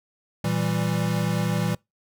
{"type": "chord", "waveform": "square", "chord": "E diminished", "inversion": "second", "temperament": "equal", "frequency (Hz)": [116.54, 164.81, 196], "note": ["Bb2", "E3", "G3"], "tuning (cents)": [0, 0, 0], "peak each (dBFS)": [-28, -26, -29], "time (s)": [0.44, 1.75], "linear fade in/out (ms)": 5, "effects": ["noise-tail reverb RT60 0.2 s tail -25 dB re dry"]}